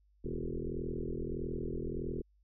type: tone with frequency modulation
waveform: sine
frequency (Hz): 191.8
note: G3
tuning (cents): -37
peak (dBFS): -34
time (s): 0.24-2.22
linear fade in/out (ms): 10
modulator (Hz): 41.6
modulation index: 5.6
effects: added 50 Hz sine -65 dBFS peak until 2.43 s